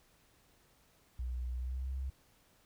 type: tone with pitch glide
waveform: sine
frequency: 61.74 to 66.17 Hz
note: B1 to C2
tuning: 0 to +20 cents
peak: -35 dBFS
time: 1.19-2.1 s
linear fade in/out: 5 ms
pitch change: +120 cents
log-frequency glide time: 1.54-1.92 s
effects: pink hiss -68 dBFS RMS until 2.65 s